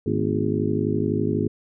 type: harmonic tone with a mistuned harmonic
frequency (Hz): 51.91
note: G#1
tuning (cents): 0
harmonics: 2 / 3 / 4 / 5 / 6 / 7 / 8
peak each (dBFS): -28 / -28 / -28 / -28 / -28 / -28 / -28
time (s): 0.06-1.48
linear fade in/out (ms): 5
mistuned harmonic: 4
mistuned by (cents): +120
effects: none